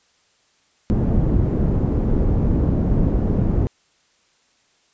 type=low-pass noise; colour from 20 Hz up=pink; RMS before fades=-18 dBFS; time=0.9-3.67 s; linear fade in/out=0 ms; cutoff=320 Hz; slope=12 dB/octave; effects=white hiss -61 dBFS RMS until 4.93 s + resampled to 16000 Hz